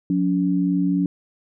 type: tone pair together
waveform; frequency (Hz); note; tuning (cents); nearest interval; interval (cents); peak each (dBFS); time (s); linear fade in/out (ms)
sine; 180.21 / 283.6; F#3 / C#4; -45 / +40; minor sixth; 785; -20; 0.1-1.06; 2
effects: none